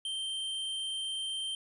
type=tone; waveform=square; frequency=3136 Hz; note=G7; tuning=in tune; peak=-34 dBFS; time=0.05-1.55 s; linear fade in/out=2 ms; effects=resampled to 24000 Hz